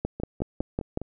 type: two click trains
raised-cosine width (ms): 2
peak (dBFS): -21 / -13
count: 5 / 6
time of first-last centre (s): 0.2-1.016 / 0.05-0.974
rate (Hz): 4.9 / 5.41
effects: none